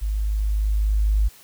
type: tone with level ramp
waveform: sine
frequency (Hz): 52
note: G#1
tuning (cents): +3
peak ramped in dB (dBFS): -21 to -15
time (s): 0.01-1.29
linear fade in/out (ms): 20
effects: white hiss -49 dBFS RMS until 1.43 s